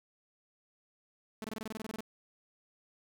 sawtooth tone bursts, 218.8 Hz, A3, 9 cents flat, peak -34 dBFS, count 13, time 1.42-2.006 s, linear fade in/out 0 ms, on 22 ms, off 25 ms, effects none

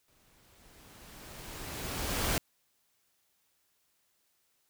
pink noise with exponential growth, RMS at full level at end -29 dBFS, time 0.08-2.38 s, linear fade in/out 2 ms, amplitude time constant 500 ms, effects white hiss -74 dBFS RMS until 4.69 s

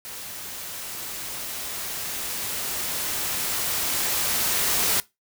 white noise with level ramp, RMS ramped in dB -37 to -22 dBFS, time 0.05-5 s, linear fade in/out 0 ms, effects noise-tail reverb RT60 0.2 s tail -20 dB re dry

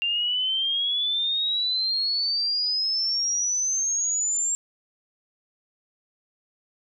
sine exponential sweep, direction up, 2773 to 7459 Hz, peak -22 dBFS, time 0.02-4.55 s, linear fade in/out 0 ms, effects none

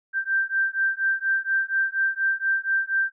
sine beating tone pair, 1568 / 1572.2 Hz, G6 / G6, 0 / +5 cents, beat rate 4.2 Hz, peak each -24 dBFS, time 0.13-3.12 s, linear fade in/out 50 ms, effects none

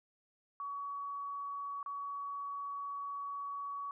sine tone with dropouts, 1129 Hz, C#6, 31 cents sharp, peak -38 dBFS, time 0.6-3.91 s, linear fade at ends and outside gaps 1 ms, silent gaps 1.829-1.861 s, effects none

